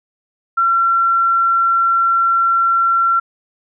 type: tone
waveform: sine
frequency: 1360 Hz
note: F6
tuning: 46 cents flat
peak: -11 dBFS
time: 0.57-3.2 s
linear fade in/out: 10 ms
effects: none